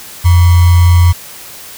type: tone with sample-and-hold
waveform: sine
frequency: 87.31 Hz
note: F2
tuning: in tune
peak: -3 dBFS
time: 0.24-1.13 s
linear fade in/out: 20 ms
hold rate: 1050 Hz
effects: white hiss -31 dBFS RMS until 1.77 s